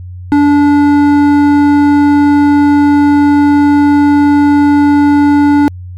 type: tone with hard clipping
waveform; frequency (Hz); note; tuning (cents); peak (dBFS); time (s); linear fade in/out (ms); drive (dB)
triangle; 289.5; D4; -25; -6; 0.32-5.68; 0; 14
effects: added 90 Hz sine -23 dBFS peak until 5.97 s + MP3 64 kbps